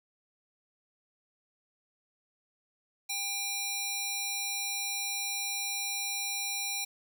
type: tone with high-pass filter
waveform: square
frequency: 800 Hz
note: G5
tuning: 35 cents sharp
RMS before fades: -34 dBFS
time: 3.09-6.85 s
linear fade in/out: 10 ms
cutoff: 3000 Hz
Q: 0.57
effects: none